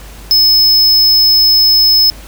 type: tone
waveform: square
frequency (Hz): 5200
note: E8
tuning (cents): -24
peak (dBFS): -6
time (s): 0.31-2.1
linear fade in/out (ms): 0
effects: added 50 Hz sine -31 dBFS peak until 2.27 s + pink hiss -36 dBFS RMS until 2.27 s